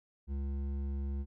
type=tone with hard clipping; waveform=sine; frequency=69.3 Hz; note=C#2; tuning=in tune; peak=-35 dBFS; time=0.27-1.26 s; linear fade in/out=50 ms; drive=9 dB; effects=none